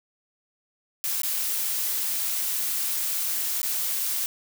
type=noise with dropouts; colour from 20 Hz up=blue; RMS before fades=-27 dBFS; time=1.04-4.26 s; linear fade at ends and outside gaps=0 ms; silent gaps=1.218-1.233 / 3.617-3.63 s; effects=none